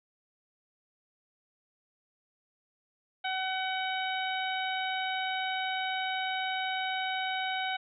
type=harmonic tone; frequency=754 Hz; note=F#5; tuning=32 cents sharp; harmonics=1 / 2 / 3 / 4 / 5; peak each=-33 / -36 / -38 / -39 / -40 dBFS; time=3.24-7.77 s; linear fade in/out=10 ms; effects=none